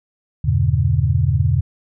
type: chord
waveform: sine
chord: E diminished seventh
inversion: none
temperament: just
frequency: 82.41 / 98.89 / 118.67 / 142.4 Hz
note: E2 / G2 / Bb2 / Db3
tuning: 0 / +16 / +31 / +47 cents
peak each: -19 dBFS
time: 0.44-1.61 s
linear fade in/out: 10 ms
effects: none